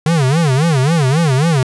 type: tone with vibrato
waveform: square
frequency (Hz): 147.8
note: D3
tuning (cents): +11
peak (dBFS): -11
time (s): 0.06-1.63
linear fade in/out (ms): 2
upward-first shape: sine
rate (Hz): 3.7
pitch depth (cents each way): 250
effects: resampled to 24000 Hz